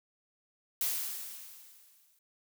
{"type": "noise with exponential decay", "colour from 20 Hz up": "blue", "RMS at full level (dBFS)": -30, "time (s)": [0.81, 2.19], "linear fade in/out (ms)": 2, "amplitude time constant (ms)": 300, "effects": []}